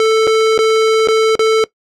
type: tone with dropouts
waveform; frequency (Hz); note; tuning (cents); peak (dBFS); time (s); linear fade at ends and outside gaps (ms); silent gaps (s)
square; 441.5; A4; +6; -9; 0-1.64; 1; 0.27-0.274 / 0.578-0.589 / 1.074-1.085 / 1.354-1.393
effects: noise-tail reverb RT60 0.1 s tail -20 dB re dry + low-pass 6000 Hz 12 dB/octave